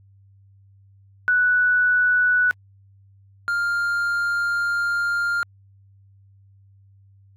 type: tone pair in turn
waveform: sine / triangle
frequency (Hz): 1480 / 1401.3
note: F#6 / F6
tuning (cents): 0 / +5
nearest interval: minor second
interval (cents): 95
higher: first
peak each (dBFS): -15 / -18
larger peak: first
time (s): 1.28-2.51 / 3.48-5.43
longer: second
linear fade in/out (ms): 0
effects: added 98 Hz sine -50 dBFS peak until 7.36 s + AAC 64 kbps